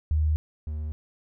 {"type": "tone pair in turn", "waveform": ["sine", "triangle"], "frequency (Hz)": [77, 76.34], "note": ["D#2", "D#2"], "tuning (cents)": [-17, -32], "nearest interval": "unison", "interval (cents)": 15, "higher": "first", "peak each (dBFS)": [-20, -27], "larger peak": "first", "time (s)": [[0.11, 0.36], [0.67, 0.92]], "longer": "neither", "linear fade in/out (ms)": 0, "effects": []}